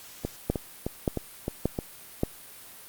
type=two click trains; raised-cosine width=2 ms; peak=-15 / -10 dBFS; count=6 / 4; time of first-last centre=0.25-1.788 / 0.5-2.234 s; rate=3.25 / 1.73 Hz; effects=white hiss -47 dBFS RMS until 2.88 s + Opus 48 kbps